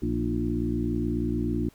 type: harmonic tone with a mistuned harmonic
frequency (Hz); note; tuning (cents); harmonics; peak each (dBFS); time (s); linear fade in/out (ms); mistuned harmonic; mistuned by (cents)
58.27; A#1; 0; 1 / 2 / 3 / 4 / 5 / 6; -32 / -32 / -36 / -30 / -30 / -33; 0.02-1.69; 5; 5; +50
effects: pink hiss -59 dBFS RMS until 1.74 s